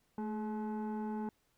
sine tone with frequency modulation, 217.5 Hz, A3, 20 cents flat, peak -34 dBFS, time 0.18-1.29 s, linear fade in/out 2 ms, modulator 639 Hz, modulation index 0.79, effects tanh soft clip ceiling -32 dBFS + pink hiss -75 dBFS RMS until 1.57 s

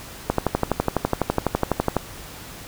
click train, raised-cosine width 1 ms, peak -4 dBFS, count 21, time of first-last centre 0.3-1.967 s, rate 12 Hz, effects pink hiss -39 dBFS RMS until 2.67 s

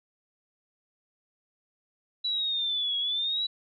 sine exponential two-way sweep, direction down then up, 3951 to 3311 to 3951 Hz, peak -26 dBFS, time 2.24-3.47 s, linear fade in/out 10 ms, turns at 2.98 s, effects none

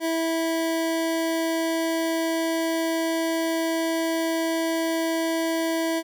25% pulse tone, 327.4 Hz, E4, 12 cents flat, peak -19 dBFS, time 0-6.03 s, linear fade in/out 50 ms, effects none

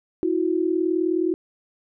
sine tone pair together, 324.9 / 364.3 Hz, E4 / F#4, -25 / -27 cents, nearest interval major second, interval 198 cents, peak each -22 dBFS, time 0.23-1.34 s, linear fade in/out 0 ms, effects none

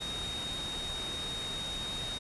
sine tone in noise, 3729 Hz, A#7, in tune, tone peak -36 dBFS, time 0-2.19 s, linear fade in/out 20 ms, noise pink, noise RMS -41 dBFS, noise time 0-2.19 s, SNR +2 dB, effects resampled to 24000 Hz

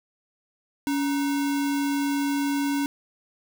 sine tone with sample-and-hold, 282 Hz, C#4, 30 cents sharp, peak -22 dBFS, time 0.87-2.86 s, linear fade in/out 0 ms, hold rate 1225 Hz, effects none

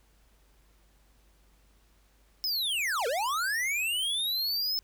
square linear two-way sweep, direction down then up, 5274 to 440 to 5274 Hz, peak -28 dBFS, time 2.44-4.79 s, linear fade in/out 0 ms, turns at 3.07 s, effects added 50 Hz sine -61 dBFS peak until 4.83 s + pink hiss -67 dBFS RMS until 4.83 s

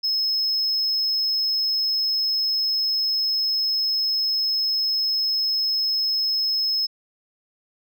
sine tone, 5180 Hz, E8, 31 cents flat, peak -17 dBFS, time 0.03-6.87 s, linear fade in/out 20 ms, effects tanh soft clip ceiling -19 dBFS

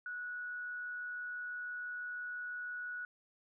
sine tone with amplitude modulation, 1467 Hz, F#6, 15 cents flat, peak -38 dBFS, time 0.06-3.05 s, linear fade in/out 2 ms, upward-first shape sine, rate 146 Hz, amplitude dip 25%, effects none

